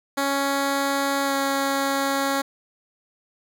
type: tone with pitch glide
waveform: 10% pulse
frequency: 277.6 to 275 Hz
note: C#4 to C#4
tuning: +3 to -14 cents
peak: -13 dBFS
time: 0.17-2.42 s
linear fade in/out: 10 ms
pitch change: -17 cents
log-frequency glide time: 1.24-1.33 s
effects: none